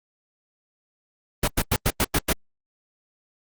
pink noise bursts, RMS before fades -20 dBFS, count 7, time 1.43-2.33 s, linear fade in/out 5 ms, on 48 ms, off 94 ms, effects Opus 32 kbps

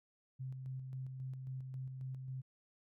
sine tone with tremolo, 130.81 Hz, C3, in tune, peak -40 dBFS, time 0.39-2.42 s, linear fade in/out 20 ms, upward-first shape square, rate 3.7 Hz, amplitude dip 35%, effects none

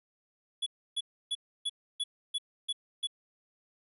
square tone bursts, 3400 Hz, G#7, 40 cents sharp, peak -30 dBFS, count 8, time 0.62-3.072 s, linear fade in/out 10 ms, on 44 ms, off 300 ms, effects resampled to 32000 Hz

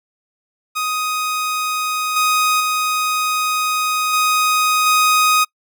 sawtooth tone with level steps, 1250 Hz, D#6, 8 cents sharp, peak -15 / -10 / -13 / -10 / -8 dBFS, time 0.75-5.45 s, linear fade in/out 20 ms, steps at 2.16 / 2.6 / 4.13 / 4.86 s, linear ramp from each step 5 ms, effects noise-tail reverb RT60 0.1 s tail -26 dB re dry

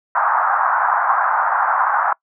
pink band-pass noise, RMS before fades -17 dBFS, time 0.15-2.13 s, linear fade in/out 2 ms, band 770 to 1500 Hz, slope 48 dB/octave, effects noise-tail reverb RT60 0.1 s tail -25 dB re dry

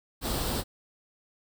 pink noise with comb filter, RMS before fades -30 dBFS, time 0.21-0.64 s, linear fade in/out 50 ms, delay 0.23 ms, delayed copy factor +0.5, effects none

